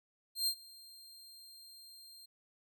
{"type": "tone with ADSR envelope", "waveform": "sawtooth", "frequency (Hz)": 4186, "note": "C8", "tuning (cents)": 0, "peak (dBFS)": -26, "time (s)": [0.35, 2.26], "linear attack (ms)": 120, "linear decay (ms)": 76, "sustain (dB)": -24, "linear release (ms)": 9, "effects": []}